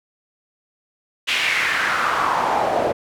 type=noise with band-pass filter sweep; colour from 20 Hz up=pink; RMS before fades=-20 dBFS; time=1.27-2.93 s; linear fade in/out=20 ms; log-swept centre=2800 to 570 Hz; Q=2.8; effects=none